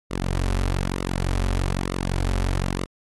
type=tone with flanger; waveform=sawtooth; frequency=45.87 Hz; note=F#1; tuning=14 cents flat; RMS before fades=-24 dBFS; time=0.1-2.86 s; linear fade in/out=20 ms; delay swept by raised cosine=1.2 to 6.4 ms; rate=1.1 Hz; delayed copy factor=-0.7; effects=AAC 32 kbps